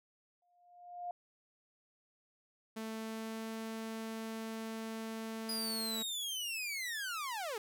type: tone with exponential growth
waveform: sine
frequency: 707 Hz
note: F5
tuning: 21 cents sharp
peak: -36 dBFS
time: 0.42-1.11 s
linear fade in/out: 2 ms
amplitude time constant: 150 ms
type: tone with pitch glide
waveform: sawtooth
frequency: 221.5 to 223 Hz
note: A3 to A3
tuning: +12 to +23 cents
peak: -36 dBFS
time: 2.76-6.03 s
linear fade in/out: 10 ms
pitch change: +11 cents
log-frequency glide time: 2.94-3.49 s
type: linear sweep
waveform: sawtooth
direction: down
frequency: 4958 to 400.6 Hz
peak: -34 dBFS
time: 5.49-7.58 s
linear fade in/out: 2 ms
effects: none